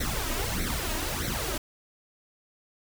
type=noise with flanger; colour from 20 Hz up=pink; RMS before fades=-30 dBFS; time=0-1.58 s; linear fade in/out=5 ms; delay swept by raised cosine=0.5 to 3.2 ms; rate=1.6 Hz; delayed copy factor=+0.8; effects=none